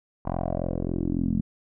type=tone with low-pass filter sweep; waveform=10% pulse; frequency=43.65 Hz; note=F1; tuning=in tune; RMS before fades=-27 dBFS; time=0.25-1.41 s; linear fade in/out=10 ms; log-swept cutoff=910 to 210 Hz; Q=4; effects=none